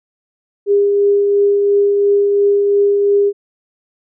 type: tone with tremolo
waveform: sine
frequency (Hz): 404.3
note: G#4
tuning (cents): -46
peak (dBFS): -8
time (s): 0.66-3.33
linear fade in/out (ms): 50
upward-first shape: triangle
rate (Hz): 2.9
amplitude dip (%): 30
effects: none